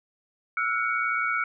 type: tone cluster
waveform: sine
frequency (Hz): 1327 / 1445 / 2242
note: E6 / F#6 / C#7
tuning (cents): +11 / -41 / +19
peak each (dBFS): -28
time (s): 0.57-1.44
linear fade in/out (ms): 2
effects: none